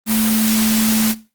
sine tone in noise, 220 Hz, A3, in tune, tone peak -15 dBFS, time 0.06-1.15 s, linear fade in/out 50 ms, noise white, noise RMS -20 dBFS, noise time 0.06-1.15 s, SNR +2 dB, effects noise-tail reverb RT60 0.3 s tail -17 dB re dry + Opus 32 kbps

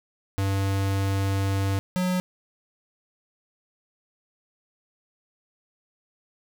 square tone pair in turn, 97.7 / 182.42 Hz, G2 / F#3, -5 / -24 cents, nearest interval major seventh, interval 1081 cents, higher second, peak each -23 dBFS, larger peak neither, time 0.38-1.79 / 1.96-2.2 s, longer first, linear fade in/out 0 ms, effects none

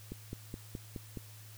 click train, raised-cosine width 3 ms, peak -27 dBFS, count 6, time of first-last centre 0.12-1.173 s, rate 4.75 Hz, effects added 107 Hz sine -51 dBFS peak until 1.57 s + white hiss -56 dBFS RMS until 1.57 s

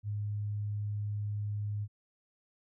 sine tone, 103.83 Hz, G#2, in tune, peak -32 dBFS, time 0.03-1.88 s, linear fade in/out 50 ms, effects none

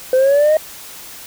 sine linear sweep, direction up, 508 to 630 Hz, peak -7 dBFS, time 0.13-0.57 s, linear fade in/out 2 ms, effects tanh soft clip ceiling -8 dBFS + white hiss -35 dBFS RMS until 1.26 s

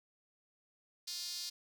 sawtooth tone with high-pass filter, 353.4 Hz, F4, 21 cents sharp, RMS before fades -42 dBFS, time 1.07-1.5 s, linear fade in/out 10 ms, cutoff 4600 Hz, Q 4.1, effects none

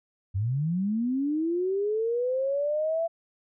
sine linear sweep, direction up, 90 to 674 Hz, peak -24 dBFS, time 0.34-3.08 s, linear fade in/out 20 ms, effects none

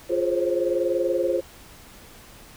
sine chord, Db major seventh, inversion first, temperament equal with one note detuned, 349.2 / 415.3 / 523.3 / 543.9 Hz, F4 / Ab4 / C5 / Db5, 0 / 0 / 0 / -33 cents, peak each -25 / -29 / -24 / -28 dBFS, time 0.09-1.41 s, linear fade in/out 20 ms, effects pink hiss -47 dBFS RMS until 2.56 s

